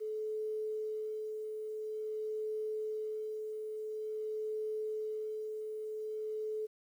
sine tone with tremolo, 431.6 Hz, A4, 33 cents flat, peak -34 dBFS, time 0-6.67 s, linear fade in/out 20 ms, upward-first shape sine, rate 0.48 Hz, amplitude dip 35%, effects 11-bit

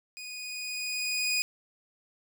20% pulse tone with level ramp, 2479 Hz, D#7, 7 cents flat, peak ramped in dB -35 to -20 dBFS, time 0.17-1.42 s, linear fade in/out 0 ms, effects none

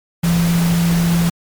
sine tone in noise, 170 Hz, F3, 46 cents flat, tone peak -12 dBFS, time 0.23-1.3 s, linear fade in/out 10 ms, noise pink, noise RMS -24 dBFS, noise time 0.23-1.3 s, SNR +9 dB, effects MP3 96 kbps

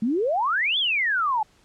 sine exponential two-way sweep, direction up then down, 208.2 to 3520 to 826 Hz, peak -20 dBFS, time 0.02-1.43 s, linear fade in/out 5 ms, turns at 0.78 s, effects pink hiss -59 dBFS RMS until 1.64 s + low-pass 8000 Hz 12 dB/octave

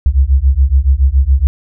sine beating tone pair, 64 / 71.1 Hz, C2 / C#2, -38 / +45 cents, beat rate 7.1 Hz, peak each -10 dBFS, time 0.06-1.47 s, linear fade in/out 0 ms, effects none

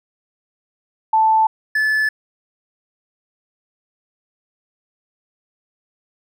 sine / triangle tone pair in turn, 880 / 1733.3 Hz, A5 / A6, 0 / -26 cents, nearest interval octave, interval 1174 cents, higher second, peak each -11 / -13 dBFS, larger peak first, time 1.13-1.47 / 1.75-2.09 s, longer neither, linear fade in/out 5 ms, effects none

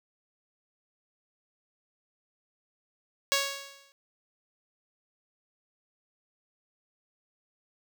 5% pulse tone with exponential decay, 554.4 Hz, C#5, in tune, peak -10 dBFS, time 3.32-3.92 s, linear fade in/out 0 ms, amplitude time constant 130 ms, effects none

